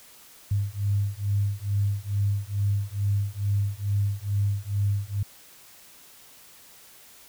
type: beating tone pair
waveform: sine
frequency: 99.9 / 102.2 Hz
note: G2 / G#2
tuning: +33 / -27 cents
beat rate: 2.3 Hz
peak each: -26 / -26 dBFS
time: 0.51-5.23 s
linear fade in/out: 5 ms
effects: white hiss -51 dBFS RMS until 7.28 s